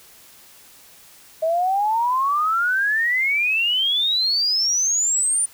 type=exponential sweep; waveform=sine; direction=up; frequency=630 to 9397 Hz; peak=-17 dBFS; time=1.42-5.46 s; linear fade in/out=10 ms; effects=white hiss -48 dBFS RMS until 5.53 s